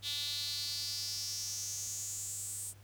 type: tone with high-pass filter sweep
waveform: sawtooth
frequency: 290 Hz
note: D4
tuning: 22 cents flat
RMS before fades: -39 dBFS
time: 0.02-2.74 s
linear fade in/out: 50 ms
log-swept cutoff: 3600 to 8600 Hz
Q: 5.3
effects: added 100 Hz sine -54 dBFS peak until 2.83 s + pink hiss -63 dBFS RMS until 2.83 s